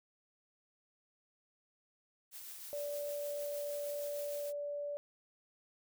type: noise with tremolo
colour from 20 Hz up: blue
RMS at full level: -47 dBFS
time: 2.31-4.53 s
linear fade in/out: 50 ms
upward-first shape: triangle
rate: 6.5 Hz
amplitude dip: 35%
type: tone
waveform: sine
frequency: 580 Hz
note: D5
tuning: 22 cents flat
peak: -37 dBFS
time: 2.73-4.97 s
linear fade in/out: 0 ms
effects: none